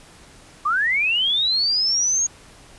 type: linear sweep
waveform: sine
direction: up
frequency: 1131 to 6645 Hz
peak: -17 dBFS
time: 0.65-2.27 s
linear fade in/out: 10 ms
effects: pink hiss -47 dBFS RMS until 2.78 s + resampled to 24000 Hz